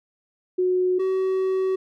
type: tone pair in turn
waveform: sine / triangle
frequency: 365.9 / 378.1 Hz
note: F#4 / F#4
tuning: -19 / +38 cents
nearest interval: minor second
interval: 57 cents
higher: second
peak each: -18 dBFS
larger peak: neither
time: 0.58-0.99 / 0.99-1.76 s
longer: second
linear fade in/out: 10 ms
effects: none